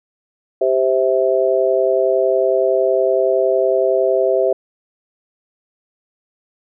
harmonic tone, 130.81 Hz, C3, in tune, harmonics 3 / 4 / 5, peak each -17 / -17 / -17 dBFS, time 0.61-4.53 s, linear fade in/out 5 ms, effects none

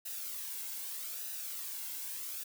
blue noise with flanger, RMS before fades -41 dBFS, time 0.05-2.44 s, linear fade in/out 10 ms, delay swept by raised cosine 0.9 to 1.68 ms, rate 0.81 Hz, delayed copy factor -0.5, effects none

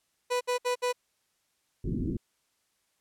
30% pulse tone bursts, 493.9 Hz, B4, in tune, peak -23 dBFS, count 4, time 0.3-0.929 s, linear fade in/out 20 ms, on 110 ms, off 63 ms
white low-pass noise, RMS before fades -31 dBFS, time 1.84-2.17 s, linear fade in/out 5 ms, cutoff 340 Hz, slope 48 dB/octave
effects white hiss -74 dBFS RMS until 3 s + low-pass 11000 Hz 12 dB/octave

